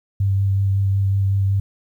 sine tone with vibrato, 98 Hz, G2, in tune, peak -15 dBFS, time 0.2-1.6 s, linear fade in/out 5 ms, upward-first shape sine, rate 5.4 Hz, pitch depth 15 cents each way, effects 9-bit

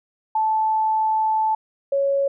sine tone pair in turn, 874 / 554.7 Hz, A5 / C#5, -12 / +1 cents, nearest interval minor sixth, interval 787 cents, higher first, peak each -17 dBFS, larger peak neither, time 0.35-1.55 / 1.92-2.28 s, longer first, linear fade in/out 5 ms, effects none

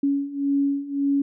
sine beating tone pair, 279 / 280.8 Hz, C#4 / C#4, +11 / +22 cents, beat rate 1.8 Hz, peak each -25 / -22 dBFS, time 0.03-1.22 s, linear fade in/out 5 ms, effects none

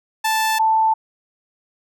sawtooth / sine tone pair in turn, 879 / 883.1 Hz, A5 / A5, -2 / +6 cents, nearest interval unison, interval 8 cents, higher second, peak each -13 dBFS, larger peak neither, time 0.24-0.59 / 0.59-0.94 s, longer neither, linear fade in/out 10 ms, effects none

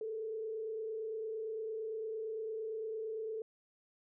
sine tone with frequency modulation, 440 Hz, A4, in tune, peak -37 dBFS, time 0.01-3.42 s, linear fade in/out 2 ms, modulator 28.8 Hz, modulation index 0.49, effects none

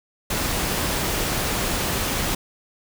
pink noise, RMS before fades -24 dBFS, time 0.3-2.35 s, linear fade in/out 5 ms, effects none

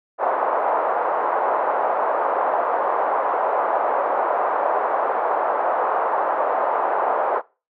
pink band-pass noise, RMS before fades -21 dBFS, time 0.18-7.42 s, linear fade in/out 50 ms, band 560 to 1100 Hz, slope 24 dB/octave, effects noise-tail reverb RT60 0.3 s tail -21 dB re dry

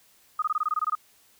sine tone bursts, 1244.5 Hz, D#6, in tune, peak -22 dBFS, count 11, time 0.39-0.952 s, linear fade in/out 5 ms, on 32 ms, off 21 ms, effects white hiss -60 dBFS RMS until 1.39 s

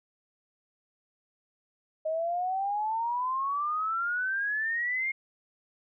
sine exponential sweep, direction up, 622.3 to 2154 Hz, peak -27 dBFS, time 2.05-5.12 s, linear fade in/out 10 ms, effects none

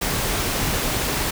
pink noise, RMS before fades -23 dBFS, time 0.01-1.31 s, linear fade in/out 10 ms, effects none

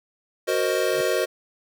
square chord, C half-diminished seventh, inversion second, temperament equal with one note detuned, 370 / 466.2 / 526.3 / 622.3 Hz, Gb4 / Bb4 / C5 / Eb5, 0 / 0 / +10 / 0 cents, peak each -27 dBFS, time 0.47-1.26 s, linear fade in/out 20 ms
30% pulse tone with exponential growth, 146.83 Hz, D3, in tune, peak -31 dBFS, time 0.83-1.01 s, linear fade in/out 0 ms, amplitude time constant 37 ms
effects none

